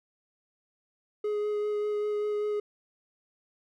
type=tone with vibrato; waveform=triangle; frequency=418.5 Hz; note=G#4; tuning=13 cents sharp; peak=-25 dBFS; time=1.24-2.6 s; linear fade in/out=5 ms; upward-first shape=sine; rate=5.1 Hz; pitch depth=10 cents each way; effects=none